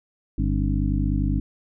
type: harmonic tone with a mistuned harmonic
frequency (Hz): 50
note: G1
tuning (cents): +35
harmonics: 1 / 2 / 3 / 4 / 5 / 6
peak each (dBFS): -23 / -26 / -28 / -29 / -30 / -31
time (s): 0.38-1.4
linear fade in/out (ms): 5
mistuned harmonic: 5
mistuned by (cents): +110
effects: none